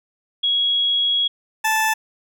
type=tone pair in turn; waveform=sine / 20% pulse; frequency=3322 / 876.3 Hz; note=G#7 / A5; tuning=0 / -7 cents; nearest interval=octave + major seventh; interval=2307 cents; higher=first; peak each=-16 / -12 dBFS; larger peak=second; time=0.43-1.28 / 1.64-1.94 s; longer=first; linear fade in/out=10 ms; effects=none